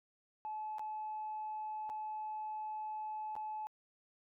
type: tone with dropouts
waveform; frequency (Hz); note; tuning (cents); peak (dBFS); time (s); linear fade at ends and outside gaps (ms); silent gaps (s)
sine; 860; A5; -40; -38; 0.45-3.67; 0; 0.784-0.794 / 1.893-1.899 / 3.354-3.364
effects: tanh soft clip ceiling -34 dBFS